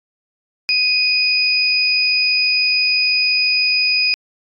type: tone pair together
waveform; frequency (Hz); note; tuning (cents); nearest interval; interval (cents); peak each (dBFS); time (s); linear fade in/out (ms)
sine; 2489 / 4973; D#7 / D#8; 0 / -2; octave; 1198; -16; 0.69-4.14; 0
effects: AAC 64 kbps